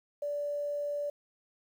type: tone with quantisation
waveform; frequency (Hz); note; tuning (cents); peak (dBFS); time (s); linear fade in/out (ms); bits
sine; 581; D5; -19; -31; 0.22-1.1; 5; 10
effects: none